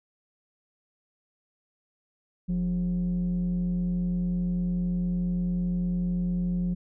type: tone pair together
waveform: sine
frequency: 44.39 / 178 Hz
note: F1 / F3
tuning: +29 / +33 cents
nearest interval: 2 octaves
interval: 2404 cents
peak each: -31 / -23 dBFS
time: 2.48-6.75 s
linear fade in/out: 20 ms
effects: tanh soft clip ceiling -22 dBFS